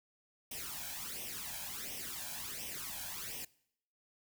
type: noise with flanger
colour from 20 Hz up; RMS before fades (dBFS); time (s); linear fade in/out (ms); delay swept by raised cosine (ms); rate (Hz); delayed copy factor
white; -43; 0.51-3.45; 5; 0.34 to 1.27; 1.4; +0.75
effects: noise-tail reverb RT60 0.7 s tail -22 dB re dry